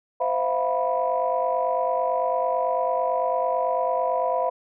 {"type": "tone cluster", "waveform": "sine", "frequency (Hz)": [515, 656, 705, 983], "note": ["C5", "E5", "F5", "B5"], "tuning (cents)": [-28, -9, 16, -8], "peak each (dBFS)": -26, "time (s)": [0.2, 4.5], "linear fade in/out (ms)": 10, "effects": ["tanh soft clip ceiling -11 dBFS"]}